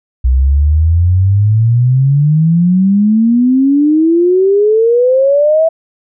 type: exponential sweep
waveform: sine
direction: up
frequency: 61.74 to 659.3 Hz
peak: -6 dBFS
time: 0.24-5.69 s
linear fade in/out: 10 ms
effects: none